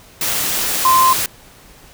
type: tone in noise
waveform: sine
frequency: 1040 Hz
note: C6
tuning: 11 cents flat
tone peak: -9 dBFS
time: 0.85-1.13 s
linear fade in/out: 2 ms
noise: white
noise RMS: -19 dBFS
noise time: 0.21-1.26 s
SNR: +7 dB
effects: pink hiss -44 dBFS RMS until 1.93 s